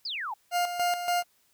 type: exponential sweep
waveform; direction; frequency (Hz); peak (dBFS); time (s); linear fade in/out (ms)
sine; down; 5200 to 784; -31; 0.05-0.34; 5
type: tone with tremolo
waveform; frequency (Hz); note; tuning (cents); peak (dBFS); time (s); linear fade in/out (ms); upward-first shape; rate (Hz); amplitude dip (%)
40% pulse; 705; F5; +16; -23; 0.51-1.24; 50; square; 3.5; 60
effects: white hiss -67 dBFS RMS until 1.53 s